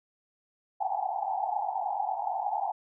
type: band-pass noise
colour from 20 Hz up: pink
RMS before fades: -31 dBFS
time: 0.8-2.72 s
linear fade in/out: 10 ms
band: 730 to 870 Hz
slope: 96 dB/octave
effects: none